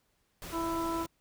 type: noise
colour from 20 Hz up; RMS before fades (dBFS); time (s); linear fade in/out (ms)
pink; -43; 0.42-1.06; 0
type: harmonic tone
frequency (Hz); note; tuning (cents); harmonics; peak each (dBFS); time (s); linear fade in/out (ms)
331.6; E4; +10; 1 / 2 / 3 / 4; -33 / -41 / -35 / -40; 0.51-1.07; 50
effects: pink hiss -74 dBFS RMS until 1.2 s